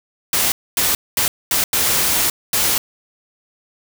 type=noise bursts at uneven times; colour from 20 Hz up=white; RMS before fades=-17 dBFS; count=6; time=0.33-0.52 / 0.77-0.95 / 1.17-1.28 / 1.51-1.64 / 1.73-2.3 / 2.53-2.78 s; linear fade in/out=2 ms; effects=none